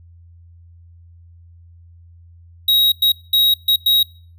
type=tone bursts at uneven times; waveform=square; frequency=3808 Hz; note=A#7; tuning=36 cents sharp; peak=-12 dBFS; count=5; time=2.68-2.92 / 3.02-3.12 / 3.33-3.54 / 3.68-3.76 / 3.86-4.03 s; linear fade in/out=5 ms; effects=noise-tail reverb RT60 0.5 s tail -25 dB re dry + added 85 Hz sine -42 dBFS peak until 4.38 s